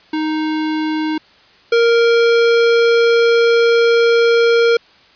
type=tone pair in turn; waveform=square; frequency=311.1 / 466.1 Hz; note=D#4 / A#4; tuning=0 / 0 cents; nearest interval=perfect fifth; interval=700 cents; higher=second; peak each=-17 / -10 dBFS; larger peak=second; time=0.13-1.18 / 1.72-4.77 s; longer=second; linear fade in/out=5 ms; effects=white hiss -48 dBFS RMS until 5.15 s + resampled to 11025 Hz